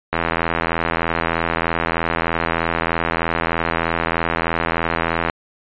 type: click train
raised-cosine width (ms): 0.5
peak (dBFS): -3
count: 431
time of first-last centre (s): 0.13-5.298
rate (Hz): 83.2
effects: resampled to 8000 Hz